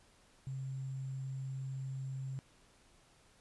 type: tone with sample-and-hold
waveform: sine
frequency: 133.5 Hz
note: C3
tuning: 35 cents sharp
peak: -38 dBFS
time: 0.47-2.39 s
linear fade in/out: 0 ms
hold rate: 7350 Hz
effects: pink hiss -66 dBFS RMS until 3.4 s + resampled to 24000 Hz